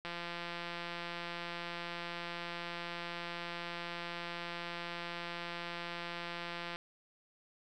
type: click train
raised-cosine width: 0.3 ms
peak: -25 dBFS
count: 1155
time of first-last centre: 0.05-6.759 s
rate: 172 Hz
effects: none